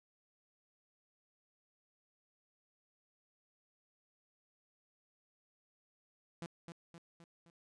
sawtooth tone with echo, 168.8 Hz, E3, 41 cents sharp, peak -38 dBFS, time 6.42-6.46 s, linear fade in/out 0 ms, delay 260 ms, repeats 4, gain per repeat -5 dB, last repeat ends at 7.5 s, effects resampled to 22050 Hz

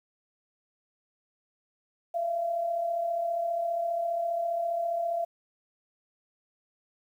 sine tone pair together, 647 / 681.9 Hz, E5 / F5, -32 / -42 cents, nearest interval minor second, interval 90 cents, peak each -37 / -27 dBFS, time 2.14-5.25 s, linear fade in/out 10 ms, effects 10-bit

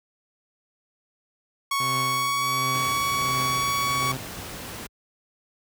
sawtooth tone with pitch glide, 1109 to 1125.1 Hz, C#6 to C#6, 0 to +25 cents, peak -19 dBFS, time 1.71-4.12 s, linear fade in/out 5 ms, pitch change +25 cents, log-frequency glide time 1.98-2.47 s
sawtooth tone with tremolo, 130.81 Hz, C3, in tune, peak -25 dBFS, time 1.8-4.17 s, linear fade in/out 2 ms, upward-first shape triangle, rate 1.4 Hz, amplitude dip 85%
pink noise, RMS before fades -36 dBFS, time 2.74-4.87 s, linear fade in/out 10 ms
effects high-pass 60 Hz 12 dB/octave

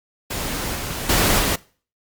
pink noise with level steps, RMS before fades -26 / -28 / -17 / -20 dBFS, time 0.3-1.56 s, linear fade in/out 10 ms, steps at 0.75 / 1.09 / 1.39 s, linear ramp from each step 5 ms, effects noise-tail reverb RT60 0.4 s tail -21 dB re dry + Opus 48 kbps

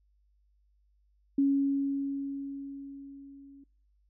sine tone with level ramp, 277.2 Hz, C#4, in tune, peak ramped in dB -21 to -50 dBFS, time 1.38-3.64 s, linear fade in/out 5 ms, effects noise-tail reverb RT60 0.5 s tail -25 dB re dry + added 50 Hz sine -65 dBFS peak until 4.09 s

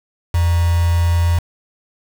sine tone with quantisation, 85.4 Hz, F2, 38 cents flat, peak -12 dBFS, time 0.34-1.39 s, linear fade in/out 5 ms, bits 4, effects none

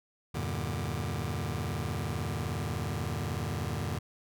sawtooth chord, E half-diminished seventh, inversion none, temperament just, 82.41 / 98.89 / 118.67 / 148.33 Hz, E2 / G2 / Bb2 / D3, 0 / +16 / +31 / +18 cents, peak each -33 dBFS, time 0.34-3.99 s, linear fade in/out 10 ms, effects none

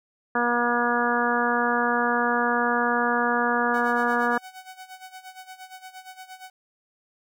harmonic tone, 239.8 Hz, A#3, 49 cents sharp, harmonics 1 / 2 / 3 / 4 / 5 / 6 / 7, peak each -28 / -28 / -28 / -28 / -28 / -28 / -28 dBFS, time 0.35-4.38 s, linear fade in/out 5 ms
sawtooth tone with tremolo, 749 Hz, F#5, 21 cents sharp, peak -34 dBFS, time 3.74-6.5 s, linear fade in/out 2 ms, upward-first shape sine, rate 8.6 Hz, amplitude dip 80%
effects none

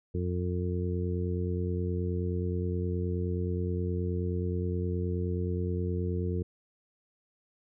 harmonic tone, 89.5 Hz, F2, 43 cents sharp, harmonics 1 / 2 / 3 / 4 / 5, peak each -30 / -35 / -41 / -37 / -38 dBFS, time 0.14-6.43 s, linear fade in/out 10 ms, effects none

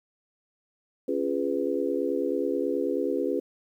sine chord, C# dominant seventh, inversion none, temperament just, 277.2 / 346.5 / 415.8 / 498.9 Hz, C#4 / E#4 / G#4 / B4, 0 / -14 / +2 / +17 cents, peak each -30 dBFS, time 1.08-3.4 s, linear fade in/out 5 ms, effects 10-bit

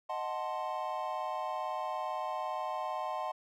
triangle chord, D# diminished seventh, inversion none, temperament equal, 622.3 / 740 / 880 / 1046.5 Hz, D#5 / F#5 / A5 / C6, 0 / 0 / 0 / 0 cents, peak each -38 / -37 / -38 / -37 dBFS, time 0.09-3.32 s, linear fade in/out 10 ms, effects none

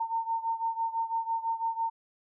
sine beating tone pair, 908 / 914 Hz, A#5 / A#5, -46 / -34 cents, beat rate 6 Hz, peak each -30 / -33 dBFS, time 0-1.9 s, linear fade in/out 10 ms, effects none

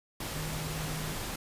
sine tone in noise, 155.56 Hz, D#3, in tune, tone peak -37 dBFS, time 0.35-1.13 s, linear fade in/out 5 ms, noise pink, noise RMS -37 dBFS, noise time 0.2-1.36 s, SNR -3 dB, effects resampled to 32000 Hz

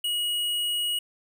sine tone with hard clipping, 2900 Hz, F#7, 35 cents flat, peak -26 dBFS, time 0.04-0.99 s, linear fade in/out 5 ms, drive 13 dB, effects none

